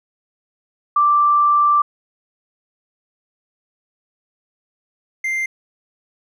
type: tone pair in turn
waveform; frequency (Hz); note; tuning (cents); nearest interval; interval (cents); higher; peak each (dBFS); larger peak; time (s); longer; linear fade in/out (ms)
sine / triangle; 1174.7 / 2093; D6 / C7; 0 / 0; minor seventh; 1000; second; -11 / -17; first; 0.96-1.82 / 5.24-5.46; first; 5
effects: none